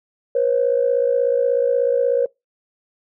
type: tone pair together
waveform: sine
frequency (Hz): 485.5 / 542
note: B4 / C#5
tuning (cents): -30 / -39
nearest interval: major second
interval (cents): 191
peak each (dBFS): -17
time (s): 0.35-2.26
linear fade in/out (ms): 5
effects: noise-tail reverb RT60 0.2 s tail -25 dB re dry + tanh soft clip ceiling -7 dBFS